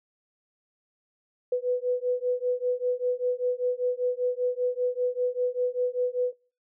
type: beating tone pair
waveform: sine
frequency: 493.9 / 499 Hz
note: B4 / B4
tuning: 0 / +18 cents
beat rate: 5.1 Hz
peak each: -27 dBFS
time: 1.52-6.33 s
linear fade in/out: 5 ms
effects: noise-tail reverb RT60 0.4 s tail -23 dB re dry